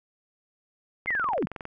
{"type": "click train", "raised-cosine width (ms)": 0.5, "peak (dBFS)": -21, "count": 14, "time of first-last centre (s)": [1.06, 1.654], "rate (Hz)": 21.9}
{"type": "linear sweep", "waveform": "sine", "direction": "down", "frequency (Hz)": [2166, 123.6], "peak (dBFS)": -24, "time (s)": [1.07, 1.46], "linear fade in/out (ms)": 10}
{"effects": []}